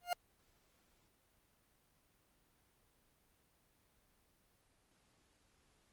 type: tone with exponential growth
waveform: 40% pulse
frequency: 707 Hz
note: F5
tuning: 21 cents sharp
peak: -29 dBFS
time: 0.01-0.13 s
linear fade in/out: 2 ms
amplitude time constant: 24 ms
effects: pink hiss -74 dBFS RMS until 5.92 s + Opus 32 kbps